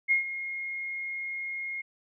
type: tone with ADSR envelope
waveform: sine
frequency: 2146 Hz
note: C7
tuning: 43 cents sharp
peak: -19 dBFS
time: 0.08-1.82 s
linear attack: 33 ms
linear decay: 120 ms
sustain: -13 dB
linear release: 14 ms
effects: none